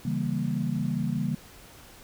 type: chord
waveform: sine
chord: C# diminished seventh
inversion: none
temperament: equal with one note detuned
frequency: 138.59 / 163.58 / 196 / 233.1 Hz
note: C#3 / E3 / G3 / Bb3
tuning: 0 / -13 / 0 / 0 cents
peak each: -31 dBFS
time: 0.05-1.35 s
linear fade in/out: 5 ms
effects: pink hiss -50 dBFS RMS until 2.03 s